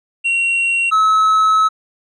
triangle tone pair in turn, 2743 / 1291.3 Hz, F7 / E6, -32 / -36 cents, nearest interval octave + minor second, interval 1304 cents, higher first, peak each -12 / -8 dBFS, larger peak second, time 0.24-0.91 / 0.91-1.69 s, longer second, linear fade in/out 20 ms, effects resampled to 24000 Hz

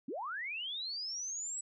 sine linear sweep, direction up, 215.7 to 7902 Hz, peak -37 dBFS, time 0.08-1.61 s, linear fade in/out 5 ms, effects none

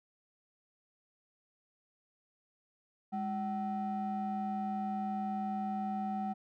triangle ring-modulated tone, 277.2 Hz, C#4, in tune, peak -28 dBFS, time 3.12-6.34 s, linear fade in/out 20 ms, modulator 483 Hz, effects none

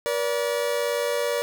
40% pulse tone pair together, 480.2 / 578 Hz, B4 / D5, -49 / -28 cents, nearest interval minor third, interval 321 cents, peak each -25 dBFS, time 0.06-1.42 s, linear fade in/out 0 ms, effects none

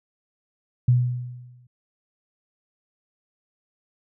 sine tone with exponential decay, 123.47 Hz, B2, in tune, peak -12 dBFS, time 0.88-1.67 s, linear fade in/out 5 ms, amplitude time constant 170 ms, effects none

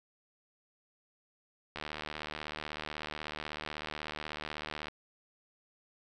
click train, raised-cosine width 0.3 ms, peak -22 dBFS, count 239, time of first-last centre 1.76-4.883 s, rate 76.2 Hz, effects none

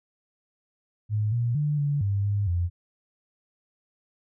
sine tone with pitch steps, 106.3 / 118.8 / 148.2 / 144 / 100 / 101.7 / 87.3 Hz, G#2 / A#2 / D3 / D3 / G2 / G#2 / F2, +41 / +33 / +16 / -34 / +35 / -36 / 0 cents, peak -22 dBFS, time 1.09-2.7 s, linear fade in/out 50 ms, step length 230 ms, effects none

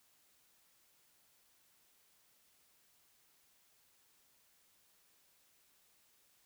silence, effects white hiss -71 dBFS RMS until 6.45 s

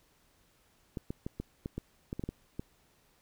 clicks, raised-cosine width 3 ms, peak -23 dBFS, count 11, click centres 0.972 / 1.105 / 1.265 / 1.4 / 1.659 / 1.78 / 2.129 / 2.195 / 2.238 / 2.29 / 2.595 s, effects pink hiss -68 dBFS RMS until 3.21 s

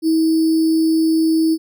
sine tone with sample-and-hold, 321.1 Hz, E4, 45 cents flat, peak -12 dBFS, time 0.02-1.58 s, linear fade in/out 50 ms, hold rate 4900 Hz, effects none

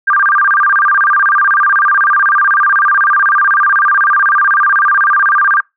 sine tone with vibrato, 1372 Hz, F6, 31 cents flat, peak -7 dBFS, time 0.07-5.61 s, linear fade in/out 10 ms, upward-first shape square, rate 16 Hz, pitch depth 260 cents each way, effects noise-tail reverb RT60 0.2 s tail -25 dB re dry

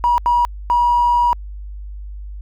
triangle tone bursts at uneven times, 962 Hz, B5, 46 cents flat, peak -8 dBFS, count 3, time 0.04-0.18 / 0.26-0.45 / 0.7-1.33 s, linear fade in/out 0 ms, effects tanh soft clip ceiling -9 dBFS + added 50 Hz sine -28 dBFS peak until 2.41 s

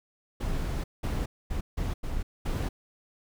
brown noise bursts at uneven times, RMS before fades -30 dBFS, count 6, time 0.4-0.84 / 1.03-1.26 / 1.5-1.61 / 1.77-1.94 / 2.03-2.23 / 2.45-2.69 s, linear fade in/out 10 ms, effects none

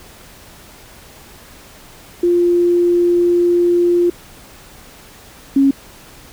sine tone pair in turn, 349.2 / 274.3 Hz, F4 / C#4, 0 / -18 cents, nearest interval major third, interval 418 cents, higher first, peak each -10 / -8 dBFS, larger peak second, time 2.23-4.1 / 5.56-5.71 s, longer first, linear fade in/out 5 ms, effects pink hiss -41 dBFS RMS until 6.32 s

